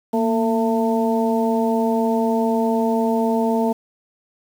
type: harmonic tone with a mistuned harmonic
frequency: 224 Hz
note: A3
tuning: 31 cents sharp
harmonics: 1 / 2 / 3 / 4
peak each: -19 / -22 / -24 / -25 dBFS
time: 0.13-3.73 s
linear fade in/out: 10 ms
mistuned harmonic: 1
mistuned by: +56 cents
effects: 7-bit